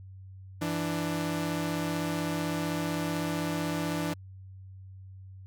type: tone pair together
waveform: sawtooth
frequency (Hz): 165.7 / 295.6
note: E3 / D4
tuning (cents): +9 / +11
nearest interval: minor seventh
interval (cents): 1002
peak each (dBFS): -28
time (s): 0.61-4.14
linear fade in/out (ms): 10
effects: added 95 Hz sine -44 dBFS peak until 5.46 s